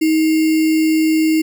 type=tone with sample-and-hold; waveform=sine; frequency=316.3 Hz; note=D#4; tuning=29 cents sharp; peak=-11 dBFS; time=0.01-1.42 s; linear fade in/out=10 ms; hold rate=2450 Hz; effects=none